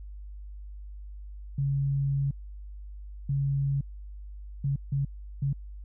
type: tone bursts at uneven times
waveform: sine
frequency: 138.59 Hz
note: C#3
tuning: in tune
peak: -24 dBFS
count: 5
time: 1.58-2.31 / 3.29-3.81 / 4.64-4.76 / 4.92-5.05 / 5.42-5.53 s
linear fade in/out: 5 ms
effects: added 50 Hz sine -39 dBFS peak until 5.84 s